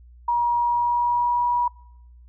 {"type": "tone with pitch glide", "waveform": "sine", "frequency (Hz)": [954, 966.8], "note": ["A#5", "B5"], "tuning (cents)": [40, -37], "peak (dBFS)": -18, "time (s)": [0.28, 1.68], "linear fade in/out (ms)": 5, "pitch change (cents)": 23, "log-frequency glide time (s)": [0.57, 1.46], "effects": ["noise-tail reverb RT60 0.8 s tail -26 dB re dry", "added 60 Hz sine -45 dBFS peak until 2.28 s"]}